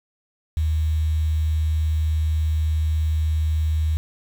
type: tone with quantisation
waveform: sine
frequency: 78.3 Hz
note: D#2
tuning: 11 cents sharp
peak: -18 dBFS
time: 0.57-3.97 s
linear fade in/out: 0 ms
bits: 7
effects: none